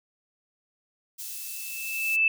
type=high-pass noise; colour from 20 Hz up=white; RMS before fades=-37 dBFS; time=1.18-2.17 s; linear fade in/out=20 ms; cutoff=5000 Hz; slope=12 dB/octave
type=tone with exponential growth; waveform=sine; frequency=2635 Hz; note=E7; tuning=1 cent flat; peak=-17 dBFS; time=1.22-2.28 s; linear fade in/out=2 ms; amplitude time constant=230 ms
effects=none